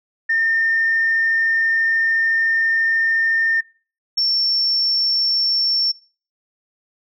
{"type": "tone pair in turn", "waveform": "sine", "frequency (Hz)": [1813, 5433], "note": ["A#6", "F8"], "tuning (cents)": [-49, -49], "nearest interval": "octave + perfect fifth", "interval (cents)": 1900, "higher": "second", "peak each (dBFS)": -14, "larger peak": "neither", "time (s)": [[0.29, 3.61], [4.17, 5.92]], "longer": "first", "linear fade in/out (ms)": 10, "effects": ["noise-tail reverb RT60 0.4 s tail -24 dB re dry", "tanh soft clip ceiling -10 dBFS"]}